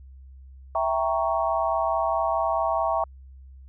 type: chord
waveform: sine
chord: E diminished seventh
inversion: none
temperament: equal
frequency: 659.3 / 784 / 932.3 / 1108.7 Hz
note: E5 / G5 / Bb5 / Db6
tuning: 0 / 0 / 0 / 0 cents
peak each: -25 / -28 / -28 / -28 dBFS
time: 0.75-3.04 s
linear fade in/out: 2 ms
effects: added 66 Hz sine -43 dBFS peak until 3.68 s